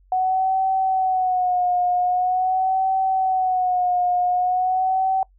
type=tone with vibrato; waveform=sine; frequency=740 Hz; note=F#5; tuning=in tune; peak=-17 dBFS; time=0.12-5.23 s; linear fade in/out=2 ms; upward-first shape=sine; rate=0.44 Hz; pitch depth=55 cents each way; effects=noise-tail reverb RT60 0.1 s tail -23 dB re dry + added 46 Hz sine -52 dBFS peak until 5.38 s